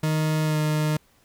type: tone with pitch glide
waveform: 40% pulse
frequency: 155.56 to 153.06 Hz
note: D#3 to D#3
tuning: 0 to -28 cents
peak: -20 dBFS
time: 0.03-0.97 s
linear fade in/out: 5 ms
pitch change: -28 cents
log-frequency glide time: 0.44-0.58 s
effects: pink hiss -61 dBFS RMS until 1.24 s